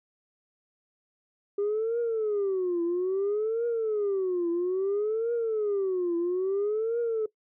sine tone with vibrato, 400.7 Hz, G4, 38 cents sharp, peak -23 dBFS, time 1.58-7.26 s, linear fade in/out 5 ms, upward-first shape triangle, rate 0.6 Hz, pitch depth 300 cents each way, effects noise-tail reverb RT60 0.1 s tail -20 dB re dry + tanh soft clip ceiling -22 dBFS

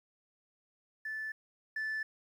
sine tone pair in turn, 1750 / 1750 Hz, A6 / A6, -10 / -10 cents, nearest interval unison, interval 0 cents, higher neither, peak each -35 / -31 dBFS, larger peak second, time 1.05-1.32 / 1.76-2.03 s, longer neither, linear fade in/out 5 ms, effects tanh soft clip ceiling -32 dBFS + 11-bit

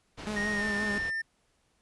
pink low-pass noise, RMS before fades -42 dBFS, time 0.17-1.11 s, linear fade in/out 20 ms, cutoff 4800 Hz, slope 12 dB/octave
sawtooth tone with vibrato, 208.3 Hz, G#3, 5 cents sharp, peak -28 dBFS, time 0.27-0.98 s, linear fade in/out 0 ms, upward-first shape sine, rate 5.7 Hz, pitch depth 40 cents each way
triangle tone with pitch glide, 1866 to 1799.3 Hz, A#6 to A6, +1 to +38 cents, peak -28 dBFS, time 0.36-1.22 s, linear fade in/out 10 ms, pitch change -63 cents, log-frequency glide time 0.56-0.65 s
effects pink hiss -71 dBFS RMS until 1.81 s + resampled to 24000 Hz

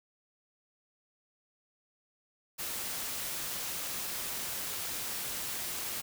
white noise, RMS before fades -37 dBFS, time 2.58-6.02 s, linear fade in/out 20 ms, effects none

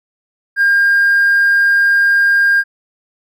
triangle tone with hard clipping, 1608 Hz, G6, 44 cents sharp, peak -8 dBFS, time 0.56-2.64 s, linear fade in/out 50 ms, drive 2 dB, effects none

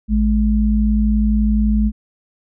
sine tone pair together, 55.79 / 211.9 Hz, A1 / G#3, +25 / +35 cents, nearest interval octave + major seventh, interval 2310 cents, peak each -15 dBFS, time 0.08-1.92 s, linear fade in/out 50 ms, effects none

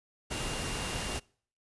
sine tone in noise, 2794 Hz, F7, in tune, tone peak -43 dBFS, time 0.3-1.2 s, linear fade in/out 20 ms, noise pink, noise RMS -35 dBFS, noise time 0.3-1.2 s, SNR -11 dB, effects noise-tail reverb RT60 0.5 s tail -25 dB re dry + resampled to 24000 Hz

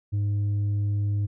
sine tone with tanh clipping, 102.3 Hz, G#2, 26 cents flat, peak -23 dBFS, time 0.12-1.27 s, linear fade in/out 20 ms, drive 3 dB, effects none

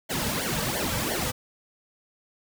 pink noise with flanger, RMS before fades -28 dBFS, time 0.09-1.32 s, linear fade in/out 20 ms, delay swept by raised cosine 0.78 to 2.88 ms, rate 2.9 Hz, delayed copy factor -0.95, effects none

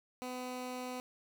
15% pulse tone, 251.8 Hz, B3, 34 cents sharp, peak -33 dBFS, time 0.22-1 s, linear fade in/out 0 ms, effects none

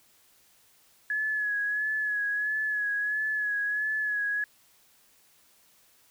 sine tone with vibrato, 1694 Hz, G#6, 34 cents sharp, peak -26 dBFS, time 1.1-4.44 s, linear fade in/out 2 ms, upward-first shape sine, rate 1.5 Hz, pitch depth 36 cents each way, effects white hiss -62 dBFS RMS until 6.1 s

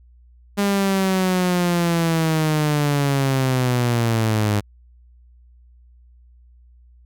sawtooth linear sweep, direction down, 202.7 to 102.2 Hz, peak -13 dBFS, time 0.57-4.61 s, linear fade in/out 20 ms, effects added 60 Hz sine -47 dBFS peak until 7.05 s

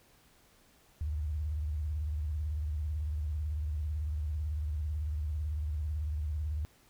sine tone with vibrato, 75.6 Hz, D#2, 49 cents flat, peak -31 dBFS, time 1.01-6.65 s, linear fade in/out 0 ms, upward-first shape sine, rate 18 Hz, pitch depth 140 cents each way, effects pink hiss -64 dBFS RMS until 6.89 s

